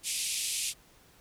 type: band-pass noise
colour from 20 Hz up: white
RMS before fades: -33 dBFS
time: 0.03-0.74 s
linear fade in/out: 50 ms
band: 2300 to 11000 Hz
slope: 48 dB/octave
effects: pink hiss -60 dBFS RMS until 1.2 s